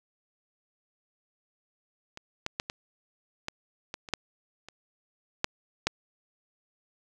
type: clicks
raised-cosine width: 0.2 ms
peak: -24 / -13 / -12 / -17 / -15 / -18 / -26 / -8 / -27 / -7 / -7 dBFS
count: 11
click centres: 2.174 / 2.464 / 2.599 / 2.699 / 3.484 / 3.941 / 4.088 / 4.137 / 4.686 / 5.444 / 5.87 s
effects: none